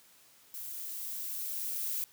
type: noise with level ramp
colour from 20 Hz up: violet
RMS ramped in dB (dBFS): -42 to -34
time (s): 0.54-2.04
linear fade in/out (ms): 0
effects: white hiss -61 dBFS RMS until 2.12 s + high-pass 60 Hz 12 dB/octave